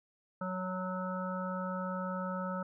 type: harmonic tone with a mistuned harmonic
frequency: 185.1 Hz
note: F#3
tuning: 1 cent sharp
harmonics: 1 / 3 / 5 / 7 / 8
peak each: -37 / -40 / -44 / -40 / -48 dBFS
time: 0.41-2.63 s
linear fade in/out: 5 ms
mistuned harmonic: 5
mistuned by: -16 cents
effects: none